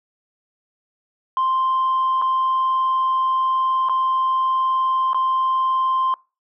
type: tone with dropouts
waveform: sine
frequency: 1046.5 Hz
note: C6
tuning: in tune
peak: -15 dBFS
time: 1.37-6.14 s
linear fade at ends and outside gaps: 1 ms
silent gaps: 2.216-2.221 / 3.887-3.895 / 5.132-5.145 s
effects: noise-tail reverb RT60 0.3 s tail -25 dB re dry + tanh soft clip ceiling -14 dBFS